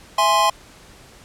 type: chord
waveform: square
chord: E augmented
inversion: none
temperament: equal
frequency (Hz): 659.3 / 830.6 / 1046.5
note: E5 / G#5 / B#5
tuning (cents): 0 / 0 / 0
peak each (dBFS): -23 / -20 / -17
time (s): 0.18-0.5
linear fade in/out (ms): 5
effects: pink hiss -46 dBFS RMS until 1.24 s + low-pass 10000 Hz 12 dB/octave